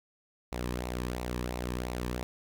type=tone with flanger; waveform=sawtooth; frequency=61.2 Hz; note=B1; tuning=15 cents flat; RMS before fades=-35 dBFS; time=0.52-2.23 s; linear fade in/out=0 ms; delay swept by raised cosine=0.61 to 1.46 ms; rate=2.9 Hz; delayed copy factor=-0.55; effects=none